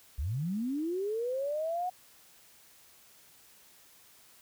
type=linear sweep; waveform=sine; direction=up; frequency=57.9 to 740 Hz; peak=-30 dBFS; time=0.18-1.9 s; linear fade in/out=10 ms; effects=white hiss -59 dBFS RMS until 4.41 s